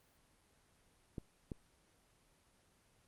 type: clicks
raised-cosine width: 3 ms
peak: -29 dBFS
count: 2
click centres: 1.182 / 1.518 s
effects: pink hiss -71 dBFS RMS until 3.07 s + Opus 24 kbps